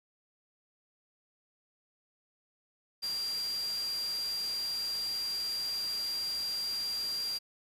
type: tone in noise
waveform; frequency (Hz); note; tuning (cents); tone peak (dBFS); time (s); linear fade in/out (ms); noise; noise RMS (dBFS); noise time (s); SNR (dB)
sine; 4754; D8; +20; -32; 3.02-7.39; 20; white; -44; 3.02-7.39; +9
effects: resampled to 32000 Hz